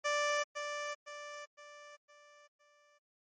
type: tone with echo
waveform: 15% pulse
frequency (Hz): 587.3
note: D5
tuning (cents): 0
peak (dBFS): -24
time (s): 0.04-0.44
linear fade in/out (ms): 20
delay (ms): 510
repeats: 5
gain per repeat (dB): -7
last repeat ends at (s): 2.99
effects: MP3 32 kbps